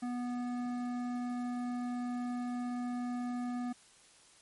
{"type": "tone with hard clipping", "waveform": "sine", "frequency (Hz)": 244.9, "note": "B3", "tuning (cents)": -14, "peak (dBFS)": -36, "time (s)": [0.02, 3.73], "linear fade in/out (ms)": 10, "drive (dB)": 12, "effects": ["white hiss -61 dBFS RMS until 4.41 s", "MP3 48 kbps"]}